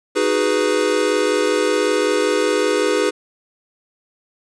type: chord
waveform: square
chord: G# minor seventh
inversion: second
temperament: equal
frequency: 311.1 / 370 / 415.3 / 493.9 Hz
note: D#4 / F#4 / G#4 / B4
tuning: 0 / 0 / 0 / 0 cents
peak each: -24 / -24 / -20 / -21 dBFS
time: 0.15-3.11 s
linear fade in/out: 20 ms
effects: resampled to 22050 Hz